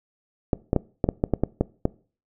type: clicks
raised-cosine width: 2 ms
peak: -6 dBFS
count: 10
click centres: 0.532 / 0.731 / 0.763 / 1.042 / 1.089 / 1.239 / 1.337 / 1.436 / 1.61 / 1.854 s
effects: noise-tail reverb RT60 0.4 s tail -22 dB re dry